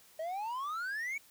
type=exponential sweep; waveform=triangle; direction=up; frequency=622.3 to 2293 Hz; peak=-33 dBFS; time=0.19-1.18 s; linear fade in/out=5 ms; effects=white hiss -61 dBFS RMS until 1.3 s